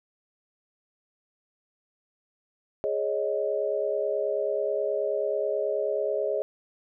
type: chord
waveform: sine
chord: Ab suspended fourth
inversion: none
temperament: just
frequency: 415.3 / 553.7 / 623 Hz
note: Ab4 / Db5 / Eb5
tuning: 0 / -2 / +2 cents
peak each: -29 dBFS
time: 2.84-6.42 s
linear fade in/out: 0 ms
effects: none